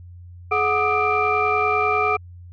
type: tone cluster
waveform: sine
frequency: 424.3 / 736 / 1197 / 1267 / 2366 Hz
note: G#4 / F#5 / D6 / D#6 / D7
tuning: +37 / -9 / +33 / +31 / +12 cents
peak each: -23 dBFS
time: 0.51-2.17 s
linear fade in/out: 10 ms
effects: tanh soft clip ceiling -8 dBFS + added 88 Hz sine -38 dBFS peak until 2.52 s